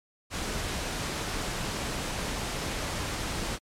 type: noise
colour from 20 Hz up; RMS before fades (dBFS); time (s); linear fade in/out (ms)
pink; -32; 0.3-3.59; 50
effects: low-pass 9000 Hz 12 dB/octave + MP3 96 kbps